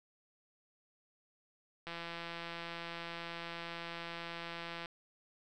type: click train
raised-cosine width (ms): 0.3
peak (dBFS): -27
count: 506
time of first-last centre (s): 1.87-4.858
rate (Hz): 169
effects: none